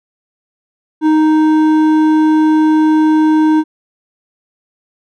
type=tone with hard clipping; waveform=sine; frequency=311.1 Hz; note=D#4; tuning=in tune; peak=-9 dBFS; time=1.01-3.64 s; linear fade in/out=50 ms; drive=8 dB; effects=none